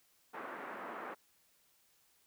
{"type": "band-pass noise", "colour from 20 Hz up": "white", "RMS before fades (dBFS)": -45, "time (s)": [0.33, 1.15], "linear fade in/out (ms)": 20, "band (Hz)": [230, 1600], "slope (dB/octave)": 24, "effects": ["white hiss -71 dBFS RMS until 2.26 s"]}